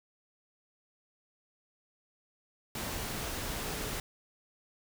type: tone in noise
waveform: sine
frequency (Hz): 427.2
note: G#4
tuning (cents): +49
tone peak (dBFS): -45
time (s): 3.64-3.89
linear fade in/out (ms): 2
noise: pink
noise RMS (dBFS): -37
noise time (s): 2.75-4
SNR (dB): -11
effects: none